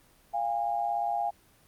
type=tone pair together; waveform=sine; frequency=696 / 813.2 Hz; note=F5 / G#5; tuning=-6 / -37 cents; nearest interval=minor third; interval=269 cents; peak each=-30 / -29 dBFS; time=0.33-1.31 s; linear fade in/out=20 ms; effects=pink hiss -61 dBFS RMS until 1.67 s + Opus 24 kbps